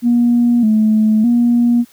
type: tone with pitch steps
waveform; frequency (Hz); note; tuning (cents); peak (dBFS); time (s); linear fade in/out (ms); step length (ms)
sine; 239.2 / 216.5 / 238.7; A#3 / A3 / A#3; +45 / -28 / +41; -8; 0.02-1.85; 50; 610
effects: tanh soft clip ceiling -4 dBFS + white hiss -49 dBFS RMS until 1.92 s